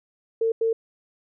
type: tone bursts at uneven times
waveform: sine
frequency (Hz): 452.1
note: A4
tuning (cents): +47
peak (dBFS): -19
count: 2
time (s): 0.41-0.52 / 0.61-0.73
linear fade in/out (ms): 5
effects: none